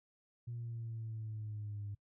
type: exponential sweep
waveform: sine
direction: down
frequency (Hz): 119.6 to 101.2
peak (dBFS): -39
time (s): 0.47-1.95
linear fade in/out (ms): 10
effects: noise-tail reverb RT60 0.1 s tail -23 dB re dry + tanh soft clip ceiling -36 dBFS